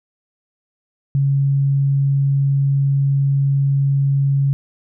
sine tone, 138.59 Hz, C#3, in tune, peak -13 dBFS, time 1.15-4.53 s, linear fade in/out 0 ms, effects none

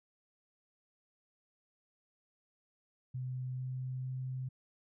sine tone with pitch steps, 127.8 / 128.61 / 129.43 Hz, C3 / C3 / C3, -40 / -29 / -18 cents, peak -36 dBFS, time 3.14-4.49 s, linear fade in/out 10 ms, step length 450 ms, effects none

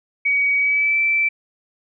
sine tone with pitch glide, 2261 to 2329 Hz, C#7 to D7, +34 to -15 cents, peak -15 dBFS, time 0.25-1.29 s, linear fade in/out 10 ms, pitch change +51 cents, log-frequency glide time 0.58-0.99 s, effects none

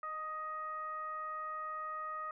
sine tone with frequency modulation, 1249 Hz, D#6, 6 cents sharp, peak -38 dBFS, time 0.03-2.31 s, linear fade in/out 2 ms, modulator 631 Hz, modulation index 0.5, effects none

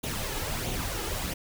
pink noise with flanger, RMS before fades -32 dBFS, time 0.03-1.34 s, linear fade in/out 10 ms, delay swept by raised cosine 0.29 to 2.39 ms, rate 1.5 Hz, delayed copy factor +0.5, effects none

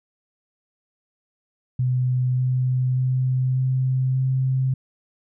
sine tone with pitch steps, 126.6 / 127.7 / 128.81 / 129.93 / 131.06 Hz, B2 / C3 / C3 / C3 / C3, +43 / -42 / -27 / -12 / +3 cents, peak -18 dBFS, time 1.79-4.74 s, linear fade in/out 5 ms, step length 590 ms, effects none

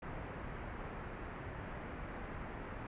pink low-pass noise, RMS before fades -45 dBFS, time 0.02-2.87 s, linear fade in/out 5 ms, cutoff 2100 Hz, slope 24 dB/octave, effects resampled to 8000 Hz

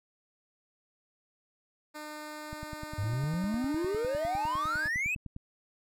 10% pulse tone with pitch glide, 302.8 to 307.7 Hz, D#4 to D#4, -47 to -19 cents, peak -32 dBFS, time 1.94-4.89 s, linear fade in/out 20 ms, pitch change +28 cents, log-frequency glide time 2.18-4.68 s
click train, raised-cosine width 5 ms, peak -29 dBFS, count 29, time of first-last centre 2.53-5.364 s, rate 9.88 Hz
triangle exponential sweep, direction up, 95.6 to 2637 Hz, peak -27 dBFS, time 2.98-5.15 s, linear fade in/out 5 ms
effects none

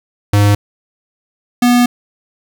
square tone pair in turn, 102.5 / 243.8 Hz, G#2 / B3, -22 / -22 cents, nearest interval octave + minor third, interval 1500 cents, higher second, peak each -8 dBFS, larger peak neither, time 0.33-0.55 / 1.62-1.86 s, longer second, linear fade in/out 5 ms, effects 7-bit

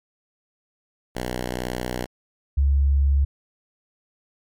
5% pulse / sine tone pair in turn, 61.74 / 69.55 Hz, B1 / C#2, 0 / +6 cents, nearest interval major second, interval 206 cents, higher second, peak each -15 dBFS, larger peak neither, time 1.15-2.06 / 2.57-3.25 s, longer first, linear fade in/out 10 ms, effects MP3 96 kbps

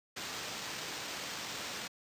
white noise with sample-and-hold, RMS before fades -41 dBFS, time 0.16-1.88 s, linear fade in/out 10 ms, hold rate 11025 Hz, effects high-pass 100 Hz 12 dB/octave + resampled to 32000 Hz

